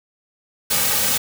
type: noise with comb filter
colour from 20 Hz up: white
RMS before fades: -19 dBFS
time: 0.7-1.18 s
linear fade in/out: 10 ms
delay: 2.9 ms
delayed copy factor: -1
effects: none